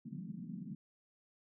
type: band-pass noise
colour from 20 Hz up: white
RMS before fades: -45 dBFS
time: 0.05-0.75 s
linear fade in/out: 5 ms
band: 150 to 240 Hz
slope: 48 dB/octave
effects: none